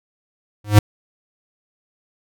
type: tone with exponential growth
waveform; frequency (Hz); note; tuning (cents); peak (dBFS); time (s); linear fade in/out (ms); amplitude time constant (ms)
square; 104.5; G#2; +11; -3; 0.64-0.79; 5; 31
effects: none